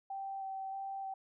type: tone with vibrato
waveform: sine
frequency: 776 Hz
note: G5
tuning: 18 cents flat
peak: -38 dBFS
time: 0.1-1.14 s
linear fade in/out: 5 ms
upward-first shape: square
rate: 1.6 Hz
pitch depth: 10 cents each way
effects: none